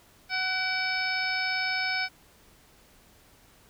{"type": "harmonic tone with a mistuned harmonic", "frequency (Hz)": 747, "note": "F#5", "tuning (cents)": 16, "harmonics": [1, 2, 3, 4, 5, 6, 7], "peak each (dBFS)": [-35, -31, -30, -43, -40, -39, -34], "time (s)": [0.29, 2.09], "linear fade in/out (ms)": 50, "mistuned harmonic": 3, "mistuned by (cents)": 43, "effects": ["pink hiss -58 dBFS RMS until 3.69 s"]}